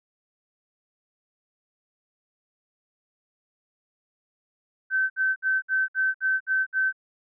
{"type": "tone bursts", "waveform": "sine", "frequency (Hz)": 1539, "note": "G6", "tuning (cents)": -32, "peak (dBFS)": -20, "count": 8, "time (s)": [4.9, 6.927], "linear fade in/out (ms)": 50, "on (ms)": 200, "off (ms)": 61, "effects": []}